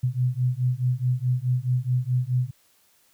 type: beating tone pair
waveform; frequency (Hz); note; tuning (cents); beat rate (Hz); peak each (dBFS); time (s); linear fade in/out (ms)
sine; 123.47 / 128.17; B2 / C3; 0 / -35; 4.7; -24; 0.03-2.51; 10
effects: white hiss -62 dBFS RMS until 3.13 s